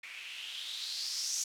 violet noise with low-pass filter sweep, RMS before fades -39 dBFS, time 0.03-1.44 s, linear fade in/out 5 ms, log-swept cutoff 2200 to 6300 Hz, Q 4.6, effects none

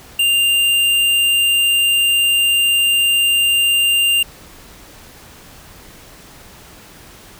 triangle tone with hard clipping, 2794 Hz, F7, in tune, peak -13 dBFS, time 0.19-4.23 s, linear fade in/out 5 ms, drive 18 dB, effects pink hiss -41 dBFS RMS until 7.39 s

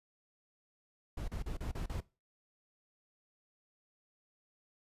brown noise bursts, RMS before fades -38 dBFS, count 6, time 1.17-2.005 s, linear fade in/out 5 ms, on 110 ms, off 35 ms, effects noise-tail reverb RT60 0.3 s tail -20 dB re dry + resampled to 32000 Hz

